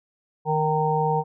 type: harmonic tone with a mistuned harmonic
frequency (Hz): 155.2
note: D#3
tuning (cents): -4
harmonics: 1 / 3 / 5 / 6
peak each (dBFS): -25 / -25 / -25 / -25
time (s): 0.45-1.24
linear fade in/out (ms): 50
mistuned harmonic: 6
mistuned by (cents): -21
effects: none